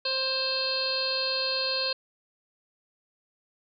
harmonic tone, 527 Hz, C5, 12 cents sharp, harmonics 1 / 2 / 3 / 5 / 6 / 7 / 8 / 9, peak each -33 / -39 / -39 / -35 / -40 / -40 / -28 / -36 dBFS, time 0.05-1.93 s, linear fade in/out 5 ms, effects none

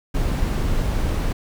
brown noise, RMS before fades -21 dBFS, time 0.14-1.33 s, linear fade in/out 10 ms, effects none

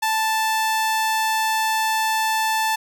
sawtooth tone, 880 Hz, A5, in tune, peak -15 dBFS, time 0.02-2.76 s, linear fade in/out 10 ms, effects none

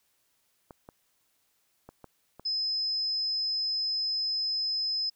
clicks, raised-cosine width 1 ms, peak -31 dBFS, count 5, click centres 0.708 / 0.889 / 1.89 / 2.043 / 2.396 s
sine tone, 5100 Hz, D#8, 42 cents sharp, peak -27 dBFS, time 2.45-5.1 s, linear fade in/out 10 ms
effects white hiss -72 dBFS RMS until 5.15 s

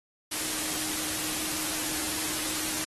sine tone in noise, 310.6 Hz, D#4, 3 cents flat, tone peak -41 dBFS, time 0.31-2.85 s, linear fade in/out 10 ms, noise white, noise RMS -31 dBFS, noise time 0.31-2.85 s, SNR -13 dB, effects AAC 32 kbps

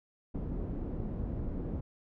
pink low-pass noise, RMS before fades -36 dBFS, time 0.34-1.81 s, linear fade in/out 10 ms, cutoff 340 Hz, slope 12 dB/octave, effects none

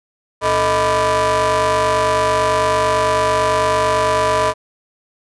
30% pulse ring-modulated tone, 185 Hz, F#3, in tune, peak -8 dBFS, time 0.41-4.54 s, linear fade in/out 50 ms, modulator 808 Hz, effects resampled to 24000 Hz

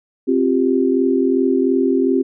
sine chord, C suspended fourth, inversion none, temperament equal with one note detuned, 264.8 / 349.2 / 392 Hz, C4 / F4 / G4, +21 / 0 / 0 cents, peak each -16 / -19 / -18 dBFS, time 0.27-2.23 s, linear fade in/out 20 ms, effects none

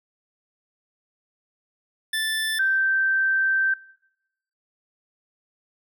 25% pulse / sine tone pair in turn, 1760 / 1559 Hz, A6 / G6, 0 / -10 cents, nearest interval major second, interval 210 cents, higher first, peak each -19 / -18 dBFS, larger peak second, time 2.13-2.59 / 2.59-3.74 s, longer second, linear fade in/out 5 ms, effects noise-tail reverb RT60 0.9 s tail -24 dB re dry

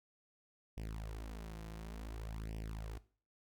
sawtooth tone with flanger, 54.3 Hz, A1, 22 cents flat, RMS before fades -45 dBFS, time 0.77-2.98 s, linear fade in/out 5 ms, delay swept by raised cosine 0.36 to 5.86 ms, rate 0.56 Hz, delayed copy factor +0.85, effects noise-tail reverb RT60 0.4 s tail -17 dB re dry

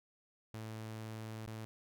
sawtooth tone with dropouts, 110.2 Hz, A2, 3 cents sharp, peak -39 dBFS, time 0.54-1.65 s, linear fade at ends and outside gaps 0 ms, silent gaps 1.461-1.475 s, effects none

